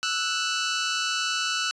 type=tone pair together; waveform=15% pulse; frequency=1321.8 / 1480 Hz; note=E6 / F#6; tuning=+4 / 0 cents; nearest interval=major second; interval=196 cents; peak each=-22 / -20 dBFS; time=0.03-1.71 s; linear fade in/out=0 ms; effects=resampled to 22050 Hz